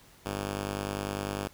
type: tone pair together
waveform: 5% pulse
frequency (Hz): 50 / 100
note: G1 / G2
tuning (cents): +35 / +35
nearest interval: octave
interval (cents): 1200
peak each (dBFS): -25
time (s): 0.25-1.48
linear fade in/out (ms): 10
effects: pink hiss -57 dBFS RMS until 1.53 s